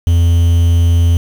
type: tone with quantisation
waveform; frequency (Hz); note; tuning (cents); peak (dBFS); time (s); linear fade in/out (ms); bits
triangle; 85; F2; -46; -5; 0.07-1.17; 0; 5
effects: none